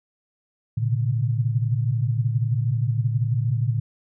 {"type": "tone cluster", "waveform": "sine", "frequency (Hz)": [114, 126.6, 132.8, 144.1], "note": ["A#2", "B2", "C3", "D3"], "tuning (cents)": [-38, 43, 26, -33], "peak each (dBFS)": [-21, -29, -29, -28], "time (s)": [0.77, 3.8], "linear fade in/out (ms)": 10, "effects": []}